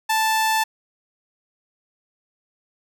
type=tone; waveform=sawtooth; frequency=880 Hz; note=A5; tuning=in tune; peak=-14 dBFS; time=0.09-0.64 s; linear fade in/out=10 ms; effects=none